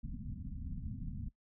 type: low-pass noise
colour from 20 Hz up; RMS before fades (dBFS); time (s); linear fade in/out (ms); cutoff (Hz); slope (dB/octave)
pink; -42; 0.03-1.29; 10; 260; 96
effects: noise-tail reverb RT60 0.1 s tail -18 dB re dry